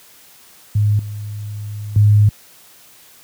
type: tone with level steps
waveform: sine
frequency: 104.4 Hz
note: G#2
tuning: 10 cents sharp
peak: -11 / -24 / -7 dBFS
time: 0.75-2.29 s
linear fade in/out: 5 ms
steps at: 0.99 / 1.96 s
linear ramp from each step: 2 ms
effects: white hiss -46 dBFS RMS until 3.23 s + high-pass 60 Hz 12 dB/octave